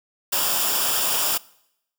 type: noise with comb filter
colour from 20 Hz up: white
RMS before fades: -22 dBFS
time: 0.32-1.38 s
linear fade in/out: 10 ms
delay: 0.48 ms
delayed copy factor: -0.65
effects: noise-tail reverb RT60 0.8 s tail -23 dB re dry